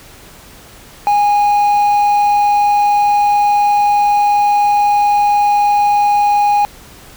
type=tone with quantisation; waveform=triangle; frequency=823 Hz; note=G#5; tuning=16 cents flat; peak=-7 dBFS; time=1.07-6.65 s; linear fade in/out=0 ms; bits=5; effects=pink hiss -39 dBFS RMS until 7.16 s